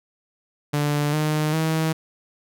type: tone with pitch steps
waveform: sawtooth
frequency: 146.83 / 153.07 / 159.57 Hz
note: D3 / D#3 / D#3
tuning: 0 / -28 / +44 cents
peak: -16 dBFS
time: 0.73-1.93 s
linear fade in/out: 10 ms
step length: 400 ms
effects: none